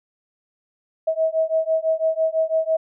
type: beating tone pair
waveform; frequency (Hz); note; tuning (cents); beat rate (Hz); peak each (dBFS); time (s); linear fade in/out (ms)
sine; 639 / 645; D#5 / E5; +46 / -38; 6; -21; 1.07-2.77; 10
effects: none